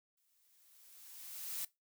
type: noise with exponential growth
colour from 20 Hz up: blue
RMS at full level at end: -39 dBFS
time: 0.17-1.65 s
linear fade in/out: 5 ms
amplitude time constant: 320 ms
effects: noise-tail reverb RT60 0.2 s tail -20 dB re dry